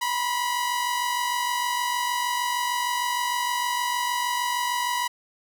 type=tone pair together; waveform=sawtooth; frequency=970 / 1016.5 Hz; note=B5 / B5; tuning=-31 / +50 cents; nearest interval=minor second; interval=81 cents; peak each=-21 / -27 dBFS; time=0.01-5.08 s; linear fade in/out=10 ms; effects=none